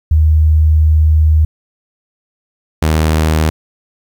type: tone pair in turn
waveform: sine / sawtooth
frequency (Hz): 77.78 / 78.46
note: D#2 / D#2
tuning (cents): 0 / +15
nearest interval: unison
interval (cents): 15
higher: second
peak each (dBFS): -6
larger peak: neither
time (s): 0.11-1.45 / 2.82-3.5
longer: first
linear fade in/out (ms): 5
effects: 8-bit